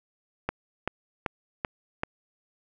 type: click train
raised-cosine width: 0.5 ms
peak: -12 dBFS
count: 5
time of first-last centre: 0.49-2.034 s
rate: 2.59 Hz
effects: none